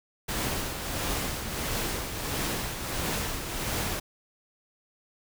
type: noise with tremolo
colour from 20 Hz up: pink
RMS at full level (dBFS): -29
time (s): 0.28-4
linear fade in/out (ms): 10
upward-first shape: triangle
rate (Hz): 1.5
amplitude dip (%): 55
effects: none